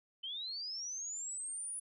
sine linear sweep, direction up, 3024 to 9920 Hz, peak -39 dBFS, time 0.23-1.8 s, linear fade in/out 10 ms, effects none

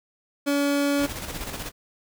30% pulse tone, 284.3 Hz, C#4, 44 cents sharp, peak -18 dBFS, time 0.46-1.07 s, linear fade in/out 20 ms
pink noise with tremolo, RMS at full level -32 dBFS, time 0.97-1.72 s, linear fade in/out 50 ms, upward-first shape square, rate 16 Hz, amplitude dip 45%
effects none

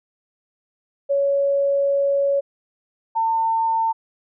sine tone pair in turn, 559 / 901.6 Hz, C#5 / A5, +14 / +42 cents, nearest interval minor sixth, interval 828 cents, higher second, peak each -16 / -17 dBFS, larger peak first, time 1.09-2.41 / 3.15-3.93 s, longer first, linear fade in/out 20 ms, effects none

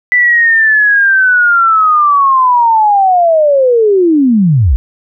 sine linear sweep, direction down, 1990 to 50.7 Hz, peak -5 dBFS, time 0.12-4.76 s, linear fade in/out 0 ms, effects none

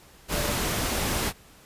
sine tone in noise, 587.3 Hz, D5, in tune, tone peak -33 dBFS, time 0.29-0.57 s, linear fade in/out 50 ms, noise pink, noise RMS -27 dBFS, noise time 0.28-1.33 s, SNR -9 dB, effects pink hiss -53 dBFS RMS until 1.65 s + resampled to 32000 Hz

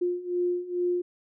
sine beating tone pair, 353.4 / 355.7 Hz, F4 / F4, +21 / +32 cents, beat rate 2.3 Hz, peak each -30 / -27 dBFS, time 0.01-1.02 s, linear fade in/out 10 ms, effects none

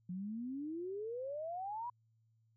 sine exponential sweep, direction up, 174.61 to 992 Hz, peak -39 dBFS, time 0.09-1.9 s, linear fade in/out 5 ms, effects added 112 Hz sine -70 dBFS peak until 2.56 s

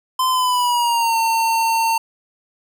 square tone with pitch glide, 1030 to 907.1 Hz, C6 to A#5, -28 to -47 cents, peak -16 dBFS, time 0.19-1.98 s, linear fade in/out 5 ms, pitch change -219 cents, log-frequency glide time 0.29-1.17 s, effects none

